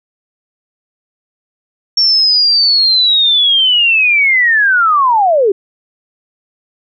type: linear sweep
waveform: sine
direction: down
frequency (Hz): 5500 to 370.7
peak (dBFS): -7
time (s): 1.97-5.52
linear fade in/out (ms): 5
effects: none